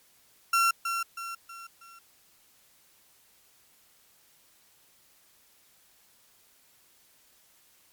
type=tone with echo; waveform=35% pulse; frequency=1362 Hz; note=F6; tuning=44 cents flat; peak=-19 dBFS; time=0.53-0.71 s; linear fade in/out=5 ms; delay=320 ms; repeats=4; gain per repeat=-7 dB; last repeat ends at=1.99 s; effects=white hiss -62 dBFS RMS until 7.92 s + MP3 96 kbps